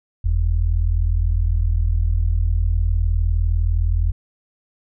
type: tone pair together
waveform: sine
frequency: 43.62 / 83.3 Hz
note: F1 / E2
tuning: -1 / +19 cents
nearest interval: major seventh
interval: 1120 cents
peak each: -17 / -19 dBFS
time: 0.24-4.12 s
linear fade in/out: 10 ms
effects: none